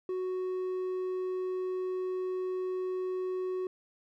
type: tone with hard clipping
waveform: sine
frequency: 370 Hz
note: F#4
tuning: in tune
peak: -32 dBFS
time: 0.09-3.67 s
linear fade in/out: 2 ms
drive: 3 dB
effects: none